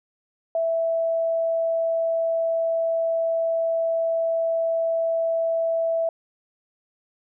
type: tone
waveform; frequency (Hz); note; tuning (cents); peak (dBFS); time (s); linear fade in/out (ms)
sine; 659.3; E5; 0; -20; 0.55-6.09; 2
effects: none